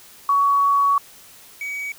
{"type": "tone pair in turn", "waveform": ["sine", "triangle"], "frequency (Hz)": [1124, 2265], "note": ["C#6", "C#7"], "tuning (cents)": [24, 37], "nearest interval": "octave", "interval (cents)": 1213, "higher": "second", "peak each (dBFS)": [-14, -24], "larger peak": "first", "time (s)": [[0.29, 0.98], [1.61, 1.92]], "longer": "first", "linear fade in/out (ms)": 2, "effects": ["white hiss -46 dBFS RMS until 1.98 s"]}